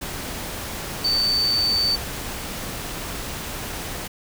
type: tone in noise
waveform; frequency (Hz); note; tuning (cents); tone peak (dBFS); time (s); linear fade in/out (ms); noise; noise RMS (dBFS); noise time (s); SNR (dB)
sine; 4559; C#8; +48; -18; 1.04-1.96; 10; pink; -31; 0.01-4.08; +10
effects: none